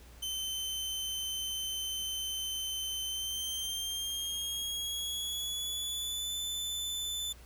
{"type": "tone with pitch glide", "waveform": "sawtooth", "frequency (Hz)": [3077, 3514], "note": ["G7", "A7"], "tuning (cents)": [-33, -3], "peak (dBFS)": -31, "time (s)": [0.22, 7.33], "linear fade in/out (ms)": 10, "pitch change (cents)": 230, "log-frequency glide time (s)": [3.07, 6.36], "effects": ["added 60 Hz sine -52 dBFS peak until 7.45 s", "pink hiss -58 dBFS RMS until 7.45 s"]}